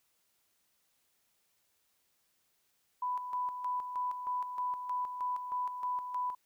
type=tone with tremolo; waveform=sine; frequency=994 Hz; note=B5; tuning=11 cents sharp; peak=-31 dBFS; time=3.02-6.35 s; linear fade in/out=5 ms; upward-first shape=square; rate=3.2 Hz; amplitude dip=55%; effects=white hiss -75 dBFS RMS until 6.45 s